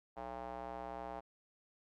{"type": "tone with band-pass filter", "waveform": "square", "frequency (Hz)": 61.74, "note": "B1", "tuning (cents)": 0, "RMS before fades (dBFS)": -45, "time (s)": [0.16, 1.21], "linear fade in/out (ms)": 20, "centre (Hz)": 770, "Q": 3, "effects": []}